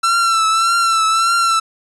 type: tone with vibrato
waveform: 45% pulse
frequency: 1342 Hz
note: E6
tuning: 31 cents sharp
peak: -12 dBFS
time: 0.03-1.6 s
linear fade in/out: 10 ms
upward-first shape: triangle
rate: 1.7 Hz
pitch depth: 53 cents each way
effects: resampled to 24000 Hz